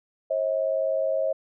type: tone pair together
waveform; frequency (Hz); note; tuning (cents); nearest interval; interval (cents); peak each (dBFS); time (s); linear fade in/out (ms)
sine; 538.4 / 638; C5 / D#5; +49 / +43; minor third; 294; -25; 0.3-1.33; 10
effects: none